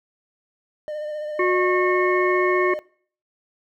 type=tone with vibrato; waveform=triangle; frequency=604 Hz; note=D5; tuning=48 cents sharp; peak=-25 dBFS; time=0.88-2.79 s; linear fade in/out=0 ms; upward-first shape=sine; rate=15 Hz; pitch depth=25 cents each way
type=harmonic tone; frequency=364 Hz; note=F#4; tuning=28 cents flat; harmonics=1 / 3 / 5 / 6; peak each=-19 / -24 / -26 / -27 dBFS; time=1.39-2.74 s; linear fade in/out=5 ms
effects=noise-tail reverb RT60 0.5 s tail -23 dB re dry